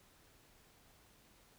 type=silence; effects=pink hiss -66 dBFS RMS until 1.58 s